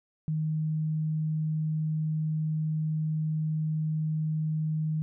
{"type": "tone", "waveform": "sine", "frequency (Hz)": 155.9, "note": "D#3", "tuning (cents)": 4, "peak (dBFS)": -26, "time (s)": [0.28, 5.02], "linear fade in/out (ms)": 0, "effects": []}